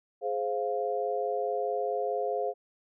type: chord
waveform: sine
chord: F minor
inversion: first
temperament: just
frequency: 419.1 / 523.8 / 698.5 Hz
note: Ab4 / C5 / F5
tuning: +16 / +2 / 0 cents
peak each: -32 dBFS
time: 0.21-2.54 s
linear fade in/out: 50 ms
effects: none